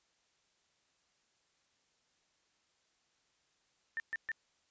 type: tone bursts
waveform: sine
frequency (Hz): 1799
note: A6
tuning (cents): +38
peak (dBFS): -34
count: 3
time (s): 3.97-4.317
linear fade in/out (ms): 0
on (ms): 29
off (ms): 130
effects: white hiss -75 dBFS RMS until 4.7 s + resampled to 16000 Hz